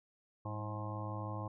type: harmonic tone with a mistuned harmonic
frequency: 106.2 Hz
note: G#2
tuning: 39 cents sharp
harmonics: 1 / 2 / 3 / 5 / 6 / 7 / 8 / 9 / 10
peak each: -40 / -50 / -48 / -49 / -51 / -53 / -49 / -53 / -47 dBFS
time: 0.45-1.48 s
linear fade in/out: 5 ms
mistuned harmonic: 2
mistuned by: -84 cents
effects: none